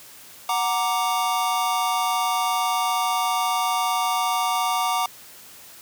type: chord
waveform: square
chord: Gb augmented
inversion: none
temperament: equal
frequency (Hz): 740 / 932.3 / 1174.7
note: Gb5 / Bb5 / D6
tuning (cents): 0 / 0 / 0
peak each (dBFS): -26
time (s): 0.49-5.06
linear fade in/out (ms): 2
effects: white hiss -45 dBFS RMS until 5.81 s + high-pass 60 Hz 12 dB/octave